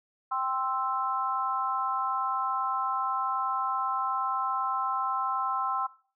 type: chord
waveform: sine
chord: C major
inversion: second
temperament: equal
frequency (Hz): 784 / 1046.5 / 1318.5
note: G5 / C6 / E6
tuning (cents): 0 / 0 / 0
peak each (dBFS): -33 / -30 / -31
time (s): 0.31-5.87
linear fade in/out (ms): 10
effects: noise-tail reverb RT60 0.4 s tail -18 dB re dry